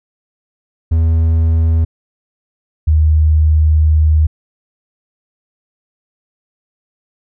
triangle / sine tone pair in turn, 81.4 / 77.56 Hz, E2 / D#2, -21 / -5 cents, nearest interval minor second, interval 84 cents, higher first, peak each -7 dBFS, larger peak neither, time 0.91-1.85 / 2.87-4.27 s, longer second, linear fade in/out 10 ms, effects none

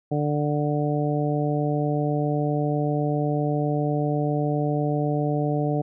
harmonic tone, 147.8 Hz, D3, 11 cents sharp, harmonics 1 / 2 / 3 / 4 / 5, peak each -24 / -27 / -29 / -30 / -31 dBFS, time 0.11-5.82 s, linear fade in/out 10 ms, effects none

